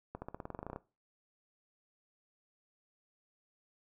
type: accelerating click train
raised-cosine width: 1 ms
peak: -27 dBFS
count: 14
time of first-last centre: 0.15-0.761 s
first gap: 70 ms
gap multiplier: 0.93
effects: noise-tail reverb RT60 0.3 s tail -18 dB re dry